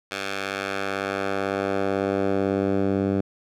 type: tone with band-pass filter sweep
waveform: 10% pulse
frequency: 98 Hz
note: G2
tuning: in tune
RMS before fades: -25 dBFS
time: 0.11-3.21 s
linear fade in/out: 5 ms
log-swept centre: 2700 to 230 Hz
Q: 0.71
effects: none